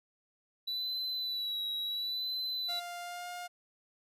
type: tone with vibrato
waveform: triangle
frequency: 3951 Hz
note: B7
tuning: in tune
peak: -32 dBFS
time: 0.67-2.8 s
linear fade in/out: 10 ms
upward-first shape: sine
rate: 0.72 Hz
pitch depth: 40 cents each way
type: tone with pitch glide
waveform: sawtooth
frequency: 700 to 709.4 Hz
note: F5 to F5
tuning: +4 to +27 cents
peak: -36 dBFS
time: 2.68-3.48 s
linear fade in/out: 20 ms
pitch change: +23 cents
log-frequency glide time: 3-3.28 s
effects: resampled to 32000 Hz